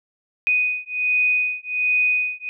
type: beating tone pair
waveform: sine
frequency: 2489 / 2490.3 Hz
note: D#7 / D#7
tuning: 0 / +1 cents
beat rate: 1.3 Hz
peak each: -21 dBFS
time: 0.47-2.49 s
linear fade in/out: 0 ms
effects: none